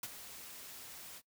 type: noise with ADSR envelope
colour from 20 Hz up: white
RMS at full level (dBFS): -39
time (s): 0.03-1.22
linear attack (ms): 4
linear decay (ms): 37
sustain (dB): -11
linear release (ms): 54
effects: noise-tail reverb RT60 0.1 s tail -20 dB re dry